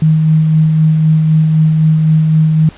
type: tone with tremolo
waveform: sine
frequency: 157.1 Hz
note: D#3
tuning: 17 cents sharp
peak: -5 dBFS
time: 0.02-2.69 s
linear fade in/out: 2 ms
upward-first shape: sine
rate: 3.9 Hz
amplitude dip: 30%
effects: pink hiss -38 dBFS RMS until 2.77 s + resampled to 8000 Hz